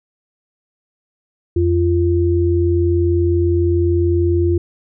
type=tone pair together; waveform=sine; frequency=86.38 / 345.5 Hz; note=F2 / F4; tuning=-18 / -19 cents; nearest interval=2 octaves; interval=2399 cents; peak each=-15 dBFS; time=1.56-4.58 s; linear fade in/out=5 ms; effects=none